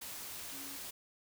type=tone in noise; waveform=sine; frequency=277.2 Hz; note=C#4; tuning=in tune; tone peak=-52 dBFS; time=0.52-0.77 s; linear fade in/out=10 ms; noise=white; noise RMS=-45 dBFS; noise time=0.01-0.91 s; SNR=-10 dB; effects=none